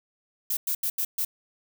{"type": "noise bursts at uneven times", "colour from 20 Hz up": "violet", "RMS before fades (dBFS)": -27, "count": 5, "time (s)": [[0.5, 0.57], [0.67, 0.75], [0.83, 0.9], [0.98, 1.05], [1.18, 1.25]], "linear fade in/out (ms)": 5, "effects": []}